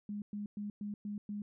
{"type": "tone bursts", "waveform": "sine", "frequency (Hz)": 206.4, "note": "G#3", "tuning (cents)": -10, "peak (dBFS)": -37, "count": 6, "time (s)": [0.09, 1.42], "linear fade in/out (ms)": 2, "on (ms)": 130, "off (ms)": 110, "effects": []}